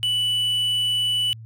triangle tone with quantisation, 2971 Hz, F#7, 6 cents sharp, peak -18 dBFS, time 0.03-1.33 s, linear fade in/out 0 ms, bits 7, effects added 112 Hz sine -37 dBFS peak until 1.45 s

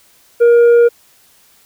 sine tone with tanh clipping, 472.6 Hz, A#4, 24 cents sharp, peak -6 dBFS, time 0.4-0.89 s, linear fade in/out 20 ms, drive 4 dB, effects white hiss -50 dBFS RMS until 1.65 s

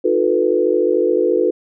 sine chord, B dominant seventh, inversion first, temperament equal with one note detuned, 311.1 / 360.5 / 440 / 493.9 Hz, D#4 / F#4 / A4 / B4, 0 / -45 / 0 / 0 cents, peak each -22 / -17 / -18 / -18 dBFS, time 0.04-1.51 s, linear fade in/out 10 ms, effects none

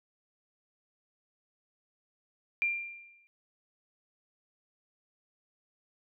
sine tone with exponential decay, 2382 Hz, D7, 24 cents sharp, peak -24 dBFS, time 2.62-3.27 s, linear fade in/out 0 ms, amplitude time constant 140 ms, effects none

